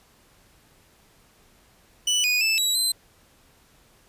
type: tone with pitch steps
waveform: 25% pulse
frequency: 2970 / 2475 / 2634 / 3896 / 4078 Hz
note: F#7 / D#7 / E7 / B7 / C8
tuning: +6 / -10 / -2 / -24 / -45 cents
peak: -16 dBFS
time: 2.07-2.92 s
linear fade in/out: 5 ms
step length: 170 ms
effects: pink hiss -58 dBFS RMS until 4.08 s + resampled to 32000 Hz